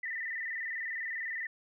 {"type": "tone with vibrato", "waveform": "sine", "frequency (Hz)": 1904, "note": "A#6", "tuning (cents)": 36, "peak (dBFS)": -34, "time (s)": [0.03, 1.47], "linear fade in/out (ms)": 5, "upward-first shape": "square", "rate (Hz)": 20, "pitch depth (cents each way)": 81, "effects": []}